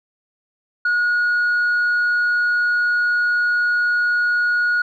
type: tone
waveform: sine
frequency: 1448 Hz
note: F#6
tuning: 38 cents flat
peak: -13 dBFS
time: 0.85-4.82 s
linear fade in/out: 5 ms
effects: tanh soft clip ceiling -14 dBFS